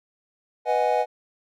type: chord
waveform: triangle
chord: G# minor seventh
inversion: first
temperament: equal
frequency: 493.9 / 622.3 / 740 / 830.6 Hz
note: B4 / D#5 / F#5 / G#5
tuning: 0 / 0 / 0 / 0 cents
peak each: -23 dBFS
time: 0.65-1.06 s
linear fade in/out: 50 ms
effects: none